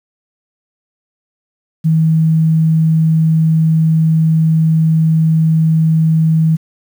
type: tone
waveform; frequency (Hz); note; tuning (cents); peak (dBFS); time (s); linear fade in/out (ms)
sine; 160; D#3; +49; -8; 1.84-6.57; 20
effects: 7-bit